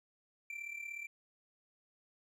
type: tone with amplitude modulation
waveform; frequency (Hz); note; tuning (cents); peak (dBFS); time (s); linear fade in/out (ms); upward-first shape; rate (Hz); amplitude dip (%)
triangle; 2349; D7; 0; -37; 0.5-1.07; 2; sine; 36.7; 70
effects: none